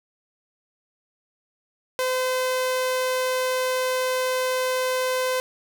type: tone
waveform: sawtooth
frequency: 512 Hz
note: C5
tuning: 38 cents flat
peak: -18 dBFS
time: 1.99-5.4 s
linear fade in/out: 0 ms
effects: none